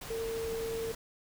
sine tone in noise, 453.6 Hz, A#4, 47 cents flat, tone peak -33 dBFS, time 0.1-0.92 s, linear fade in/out 5 ms, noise pink, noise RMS -43 dBFS, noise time 0.01-0.95 s, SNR +7 dB, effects none

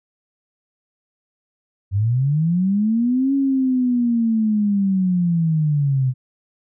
sine linear two-way sweep, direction up then down, 93.4 to 277.2 to 125.9 Hz, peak -15 dBFS, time 1.91-6.14 s, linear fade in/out 50 ms, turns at 3.34 s, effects none

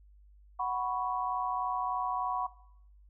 sine chord, F# suspended fourth, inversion none, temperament just, 740 / 986.7 / 1110 Hz, F#5 / B5 / C#6, 0 / -2 / +2 cents, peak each -34 dBFS, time 0.59-2.47 s, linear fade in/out 10 ms, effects noise-tail reverb RT60 0.7 s tail -17 dB re dry + added 50 Hz sine -55 dBFS peak until 3.09 s

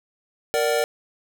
square chord, Bb augmented, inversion none, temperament equal with one note detuned, 466.2 / 587.3 / 751.2 Hz, Bb4 / D5 / F#5, 0 / 0 / +26 cents, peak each -23 / -24 / -28 dBFS, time 0.54-0.84 s, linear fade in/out 0 ms, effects none

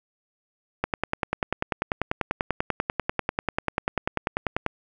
click train, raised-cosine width 0.5 ms, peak -8 dBFS, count 40, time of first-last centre 0.84-4.664 s, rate 10.2 Hz, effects none

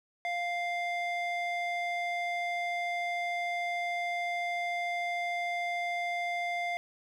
square tone with band-pass filter, 698.5 Hz, F5, in tune, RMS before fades -33 dBFS, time 0.25-6.77 s, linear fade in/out 0 ms, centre 1500 Hz, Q 4.8, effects none

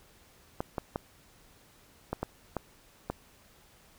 clicks, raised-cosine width 1 ms, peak -17 dBFS, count 7, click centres 0.605 / 0.782 / 0.959 / 2.13 / 2.23 / 2.567 / 3.1 s, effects pink hiss -60 dBFS RMS until 3.98 s

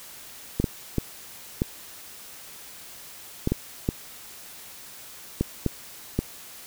clicks, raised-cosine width 3 ms, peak -9 dBFS, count 10, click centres 0.6 / 0.642 / 0.983 / 1.619 / 3.474 / 3.52 / 3.889 / 5.41 / 5.663 / 6.19 s, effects white hiss -44 dBFS RMS until 6.66 s

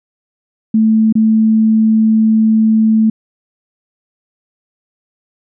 sine tone with dropouts, 220 Hz, A3, in tune, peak -7 dBFS, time 0.74-3.1 s, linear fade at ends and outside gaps 5 ms, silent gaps 1.126-1.153 s, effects none

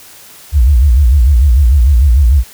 sine tone with vibrato, 65.41 Hz, C2, in tune, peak -4 dBFS, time 0.52-2.44 s, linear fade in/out 50 ms, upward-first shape sine, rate 6.7 Hz, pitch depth 240 cents each way, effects white hiss -37 dBFS RMS until 2.53 s

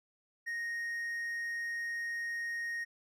triangle tone, 1864.7 Hz, A#6, in tune, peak -33 dBFS, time 0.46-2.85 s, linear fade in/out 20 ms, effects none

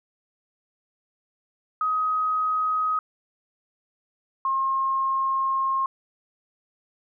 sine tone pair in turn, 1260 / 1070.9 Hz, D#6 / C6, +21 / +40 cents, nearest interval minor third, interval 281 cents, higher first, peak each -21 dBFS, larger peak neither, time 1.81-2.99 / 4.45-5.86 s, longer second, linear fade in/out 2 ms, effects none

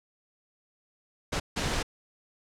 pink noise bursts at uneven times, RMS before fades -29 dBFS, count 2, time 1.32-1.4 / 1.56-1.83 s, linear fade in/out 10 ms, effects low-pass 7000 Hz 12 dB/octave

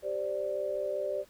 sine chord, G suspended fourth, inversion none, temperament just, 392 / 522.7 / 588 Hz, G4 / C5 / D5, 0 / -2 / +2 cents, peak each -37 / -36 / -32 dBFS, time 0.02-1.25 s, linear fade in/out 50 ms, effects pink hiss -61 dBFS RMS until 1.29 s

